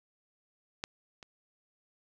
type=clicks; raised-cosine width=0.2 ms; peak=-17 / -30 dBFS; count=2; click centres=0.839 / 1.228 s; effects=none